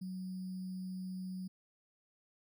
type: tone with sample-and-hold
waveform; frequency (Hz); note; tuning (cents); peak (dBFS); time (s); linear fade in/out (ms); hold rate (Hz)
sine; 185.5; F#3; +5; -39; 0.01-1.48; 10; 4900
effects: none